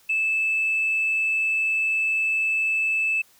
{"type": "tone", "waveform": "sine", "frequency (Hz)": 2624, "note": "E7", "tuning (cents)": -9, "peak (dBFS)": -19, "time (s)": [0.09, 3.22], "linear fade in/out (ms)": 10, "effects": ["tanh soft clip ceiling -16 dBFS", "white hiss -57 dBFS RMS until 3.39 s"]}